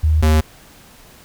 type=tone pair in turn; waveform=sine / square; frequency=77.78 / 77.78 Hz; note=D#2 / D#2; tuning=0 / 0 cents; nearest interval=unison; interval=0 cents; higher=neither; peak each=-11 dBFS; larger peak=neither; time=0.03-0.22 / 0.22-0.41 s; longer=neither; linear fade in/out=10 ms; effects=pink hiss -45 dBFS RMS until 1.24 s